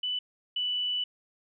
sine tone pair in turn, 2985 / 2971 Hz, F#7 / F#7, +15 / +6 cents, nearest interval unison, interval 9 cents, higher first, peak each -28 / -27 dBFS, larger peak second, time 0.03-0.19 / 0.56-1.04 s, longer second, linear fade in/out 5 ms, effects none

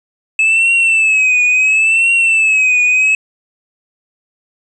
triangle tone with vibrato, 2600 Hz, E7, 24 cents flat, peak -7 dBFS, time 0.39-3.15 s, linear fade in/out 2 ms, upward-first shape triangle, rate 0.72 Hz, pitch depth 100 cents each way, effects resampled to 22050 Hz

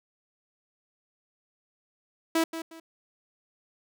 sawtooth tone with echo, 326.6 Hz, E4, 16 cents flat, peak -18 dBFS, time 2.35-2.44 s, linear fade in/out 5 ms, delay 180 ms, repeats 2, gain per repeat -11 dB, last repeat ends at 2.8 s, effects none

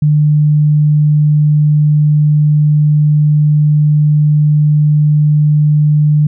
sine tone, 150 Hz, D3, 37 cents sharp, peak -6 dBFS, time 0.02-6.27 s, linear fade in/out 5 ms, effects none

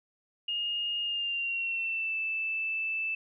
sine tone with pitch glide, 2845 to 2639 Hz, F7 to E7, +31 to +1 cents, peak -29 dBFS, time 0.48-3.15 s, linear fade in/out 5 ms, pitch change -130 cents, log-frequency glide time 1.02-2.16 s, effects none

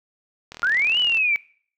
click train, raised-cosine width 0.2 ms, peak -19 dBFS, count 27, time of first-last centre 0.52-1.172 s, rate 39.9 Hz
sine linear two-way sweep, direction up then down, 1369 to 3006 to 2264 Hz, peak -17 dBFS, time 0.63-1.36 s, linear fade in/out 0 ms, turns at 0.99 s
effects noise-tail reverb RT60 0.5 s tail -22 dB re dry

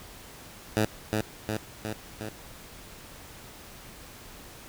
10% pulse tone with echo, 107.5 Hz, A2, 40 cents flat, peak -14 dBFS, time 0.77-0.85 s, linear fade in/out 0 ms, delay 360 ms, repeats 4, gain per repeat -3 dB, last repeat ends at 2.29 s, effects pink hiss -47 dBFS RMS until 4.68 s

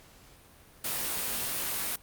white noise with comb filter, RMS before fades -32 dBFS, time 0.84-1.96 s, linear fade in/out 5 ms, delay 19 ms, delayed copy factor -0.85, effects pink hiss -56 dBFS RMS until 2.02 s + Opus 48 kbps

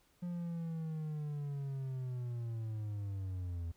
triangle linear sweep, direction down, 177.2 to 82.41 Hz, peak -35 dBFS, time 0.22-3.72 s, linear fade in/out 10 ms, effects pink hiss -71 dBFS RMS until 3.76 s

